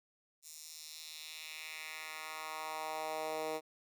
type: tone with high-pass filter sweep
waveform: 10% pulse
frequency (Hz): 156.9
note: D#3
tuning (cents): +15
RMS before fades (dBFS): -43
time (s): 0.42-3.61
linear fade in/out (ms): 50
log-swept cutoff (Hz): 7100 to 430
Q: 1.7
effects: none